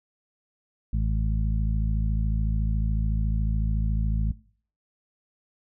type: harmonic tone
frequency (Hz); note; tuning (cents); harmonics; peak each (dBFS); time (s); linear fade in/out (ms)
53.9; A1; -35; 1 / 2 / 3 / 4; -23 / -29 / -33 / -35; 0.93-4.32; 5
effects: noise-tail reverb RT60 0.5 s tail -20 dB re dry